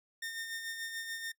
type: tone with tremolo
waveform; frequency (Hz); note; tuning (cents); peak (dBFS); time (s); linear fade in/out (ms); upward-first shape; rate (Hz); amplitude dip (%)
sawtooth; 1822; A#6; -40; -33; 0.22-1.32; 5; sine; 6.9; 45
effects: noise-tail reverb RT60 0.1 s tail -21 dB re dry